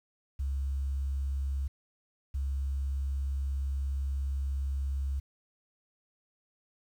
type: tone pair in turn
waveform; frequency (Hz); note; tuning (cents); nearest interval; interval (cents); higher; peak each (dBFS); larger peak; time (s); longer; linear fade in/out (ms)
sine; 68.5 / 68.5; C#2 / C#2; -20 / -20; unison; 0; neither; -28; neither; 0.39-1.68 / 2.34-5.2; second; 10
effects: tanh soft clip ceiling -25 dBFS + 10-bit